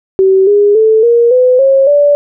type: tone with pitch steps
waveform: sine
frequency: 382.4 / 409.8 / 439.3 / 470.8 / 504.6 / 540.8 / 579.6 Hz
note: G4 / G#4 / A4 / A#4 / B4 / C#5 / D5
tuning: -43 / -23 / -3 / +17 / +37 / -43 / -23 cents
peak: -4 dBFS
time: 0.19-2.15 s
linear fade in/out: 0 ms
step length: 280 ms
effects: none